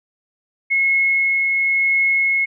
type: tone with tremolo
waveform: sine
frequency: 2174 Hz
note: C#7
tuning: 34 cents flat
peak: -13 dBFS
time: 0.7-2.46 s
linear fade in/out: 20 ms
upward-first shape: triangle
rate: 0.95 Hz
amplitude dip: 25%
effects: none